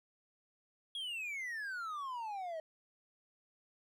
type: exponential sweep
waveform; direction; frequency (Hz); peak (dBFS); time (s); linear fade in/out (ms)
triangle; down; 3350 to 622.3; -37; 0.95-2.6; 2
effects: none